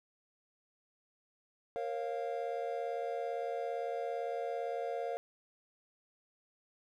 triangle chord, Bb minor, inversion none, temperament equal with one note detuned, 466.2 / 543.9 / 698.5 Hz, Bb4 / Db5 / F5, 0 / -33 / 0 cents, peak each -37 / -38 / -37 dBFS, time 1.76-5.17 s, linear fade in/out 0 ms, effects none

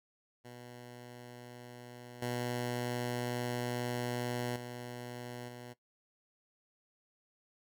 10% pulse tone with level steps, 122.2 Hz, B2, 18 cents flat, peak -40 / -26 / -34 / -38 dBFS, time 0.44-5.74 s, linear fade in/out 20 ms, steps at 2.22 / 4.56 / 5.48 s, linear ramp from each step 5 ms, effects noise-tail reverb RT60 0.1 s tail -17 dB re dry

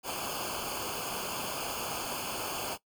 pink noise with comb filter, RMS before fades -36 dBFS, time 0.03-2.78 s, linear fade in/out 50 ms, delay 0.52 ms, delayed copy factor -0.9, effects noise-tail reverb RT60 0.1 s tail -18 dB re dry

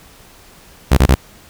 sawtooth tone bursts, 66.2 Hz, C2, 21 cents sharp, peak -3 dBFS, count 3, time 0.91-1.151 s, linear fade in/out 10 ms, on 65 ms, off 23 ms, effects pink hiss -44 dBFS RMS until 1.49 s

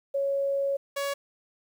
sine / sawtooth tone pair in turn, 554.4 / 561.2 Hz, C#5 / C#5, 0 / +21 cents, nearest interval unison, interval 21 cents, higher second, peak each -24 dBFS, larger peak neither, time 0.14-0.77 / 0.96-1.14 s, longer first, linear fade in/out 10 ms, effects 10-bit

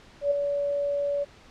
sine tone with ADSR envelope, 571 Hz, D5, 49 cents flat, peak -18 dBFS, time 0.21-1.25 s, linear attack 100 ms, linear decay 9 ms, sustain -6 dB, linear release 23 ms, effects pink hiss -52 dBFS RMS until 1.5 s + low-pass 5000 Hz 12 dB/octave

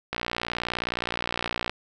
click train, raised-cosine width 0.3 ms, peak -11 dBFS, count 94, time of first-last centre 0.13-1.696 s, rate 59.4 Hz, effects none

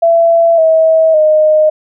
sine tone with pitch steps, 670 / 643.1 / 617.2 Hz, E5 / E5 / D#5, +28 / -43 / -14 cents, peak -5 dBFS, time 0.02-1.7 s, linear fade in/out 10 ms, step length 560 ms, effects none

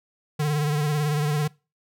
square tone with vibrato, 149 Hz, D3, 25 cents sharp, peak -22 dBFS, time 0.39-1.48 s, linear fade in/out 10 ms, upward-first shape sine, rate 18 Hz, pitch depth 50 cents each way, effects noise-tail reverb RT60 0.3 s tail -23 dB re dry

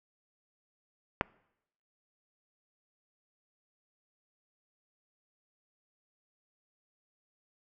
clicks, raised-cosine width 0.5 ms, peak -10 / -29 dBFS, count 2, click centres 1.211 / 1.216 s, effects noise-tail reverb RT60 0.8 s tail -25 dB re dry

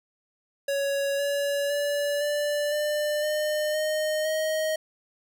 square tone with pitch steps, 558 / 567.4 / 577 / 586.8 / 596.7 / 606.7 / 617 / 627.4 Hz, C#5 / C#5 / D5 / D5 / D5 / D#5 / D#5 / D#5, +11 / +40 / -31 / -2 / +27 / -44 / -15 / +14 cents, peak -25 dBFS, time 0.68-4.76 s, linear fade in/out 5 ms, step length 510 ms, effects none

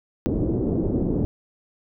white low-pass noise, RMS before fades -23 dBFS, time 0.26-1.25 s, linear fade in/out 0 ms, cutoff 380 Hz, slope 24 dB/octave, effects none

